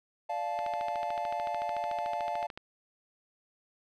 triangle chord, D minor, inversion none, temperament equal with one note detuned, 587.3 / 698.5 / 868.9 Hz, D5 / F5 / A5, 0 / 0 / -22 cents, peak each -37 / -32 / -33 dBFS, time 0.29-2.47 s, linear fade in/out 10 ms
click train, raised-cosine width 0.3 ms, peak -25 dBFS, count 28, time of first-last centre 0.59-2.575 s, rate 13.6 Hz
effects none

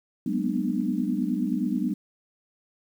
sine tone cluster, 188.2 / 208.7 / 242.1 / 251.5 / 301.4 Hz, F#3 / G#3 / B3 / B3 / D4, +30 / +9 / -34 / +32 / +45 cents, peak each -30 dBFS, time 0.26-1.94 s, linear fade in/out 5 ms, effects 9-bit

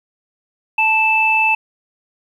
sine tone pair together, 879.2 / 2637 Hz, A5 / E7, -2 / 0 cents, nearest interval octave + perfect fifth, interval 1902 cents, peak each -17 / -13 dBFS, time 0.78-1.55 s, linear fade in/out 5 ms, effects 8-bit

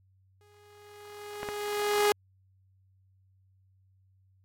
sawtooth tone with exponential growth, 414.2 Hz, G#4, 5 cents flat, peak -17 dBFS, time 0.41-2.12 s, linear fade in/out 0 ms, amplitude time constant 370 ms
clicks, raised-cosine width 0.5 ms, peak -19 / -18 dBFS, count 2, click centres 1.431 / 1.488 s
effects added 95 Hz sine -62 dBFS peak until 4.44 s + AAC 64 kbps

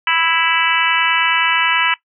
harmonic tone, 329.6 Hz, E4, in tune, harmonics 3 / 4 / 5 / 6 / 7 / 8 / 9, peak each -21 / -21 / -21 / -21 / -21 / -21 / -21 dBFS, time 0.07-1.94 s, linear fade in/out 2 ms, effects noise-tail reverb RT60 0.1 s tail -18 dB re dry

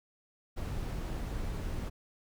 brown noise, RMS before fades -36 dBFS, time 0.56-1.9 s, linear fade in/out 20 ms, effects none

